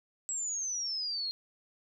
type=exponential sweep; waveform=sine; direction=down; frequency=7770 to 4186 Hz; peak=-32 dBFS; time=0.29-1.31 s; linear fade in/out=0 ms; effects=none